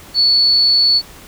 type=tone; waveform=sine; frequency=4435 Hz; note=C#8; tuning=in tune; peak=-9 dBFS; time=0.14-1.02 s; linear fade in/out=50 ms; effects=pink hiss -39 dBFS RMS until 1.27 s